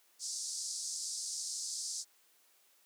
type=band-pass noise; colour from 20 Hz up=pink; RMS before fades=-40 dBFS; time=0.19-2.05 s; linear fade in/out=50 ms; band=4700 to 9100 Hz; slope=48 dB/octave; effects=white hiss -68 dBFS RMS until 2.85 s + high-pass 300 Hz 12 dB/octave